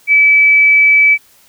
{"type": "tone", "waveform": "sine", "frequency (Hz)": 2300, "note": "D7", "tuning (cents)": -37, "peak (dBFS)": -5, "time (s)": [0.07, 1.18], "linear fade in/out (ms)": 50, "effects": ["white hiss -48 dBFS RMS until 1.48 s"]}